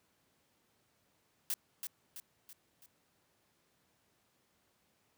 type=noise with echo; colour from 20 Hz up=blue; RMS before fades=-35 dBFS; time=1.5-1.54 s; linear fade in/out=0 ms; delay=330 ms; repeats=4; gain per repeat=-6 dB; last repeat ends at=2.86 s; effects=pink hiss -74 dBFS RMS until 5.17 s + high-pass 100 Hz 12 dB/octave